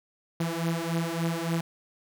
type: beating tone pair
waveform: sawtooth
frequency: 164.81 / 168.31 Hz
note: E3 / E3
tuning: 0 / +36 cents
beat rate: 3.5 Hz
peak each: -26 dBFS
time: 0.4-1.61 s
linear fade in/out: 5 ms
effects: none